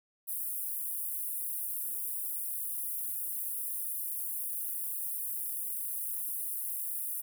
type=high-pass noise; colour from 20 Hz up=pink; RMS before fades=-36 dBFS; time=0.27-7.22 s; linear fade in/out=20 ms; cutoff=10000 Hz; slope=48 dB/octave; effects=none